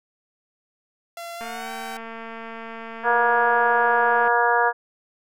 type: tone with pitch glide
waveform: sawtooth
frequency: 682 to 770 Hz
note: F5 to G5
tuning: -41 to -31 cents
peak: -29 dBFS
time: 1.17-1.97 s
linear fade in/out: 2 ms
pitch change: +210 cents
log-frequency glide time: 1.36-1.71 s
type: click train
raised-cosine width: 0.5 ms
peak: -22 dBFS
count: 652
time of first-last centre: 1.41-4.278 s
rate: 227 Hz
type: harmonic tone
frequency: 237.8 Hz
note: A#3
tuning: 35 cents sharp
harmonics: 2 / 3 / 4 / 5 / 6 / 7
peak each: -24 / -23 / -21 / -27 / -25 / -23 dBFS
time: 3.03-4.73 s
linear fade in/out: 50 ms
effects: none